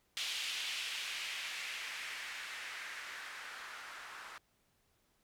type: noise with low-pass filter sweep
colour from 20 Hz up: violet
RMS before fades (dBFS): -43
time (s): 0.17-4.38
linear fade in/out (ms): 0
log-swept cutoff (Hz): 3200 to 1300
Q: 1.9
effects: pink hiss -75 dBFS RMS until 5.23 s